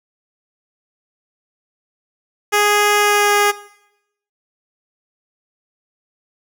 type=tone with pitch glide; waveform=10% pulse; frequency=414.4 to 411.1 Hz; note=G#4 to G#4; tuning=-4 to -18 cents; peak=-4 dBFS; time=2.52-3.52 s; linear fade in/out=20 ms; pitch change=-14 cents; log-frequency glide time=2.98-3.32 s; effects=noise-tail reverb RT60 0.8 s tail -18 dB re dry